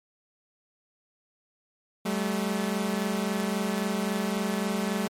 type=tone pair together; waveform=sawtooth; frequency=192.2 / 215.9 Hz; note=G3 / A3; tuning=-34 / -33 cents; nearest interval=major second; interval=201 cents; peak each=-25 dBFS; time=2.05-5.08 s; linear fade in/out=10 ms; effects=MP3 64 kbps